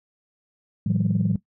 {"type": "tone cluster", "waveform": "sine", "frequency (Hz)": [110.4, 158.7, 178.6, 198.9], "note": ["A2", "D#3", "F3", "G3"], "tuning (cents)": [6, 35, 39, 25], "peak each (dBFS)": [-24, -25, -22, -25], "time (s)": [0.86, 1.36], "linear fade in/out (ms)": 5, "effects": ["noise-tail reverb RT60 0.1 s tail -17 dB re dry", "tanh soft clip ceiling -12 dBFS"]}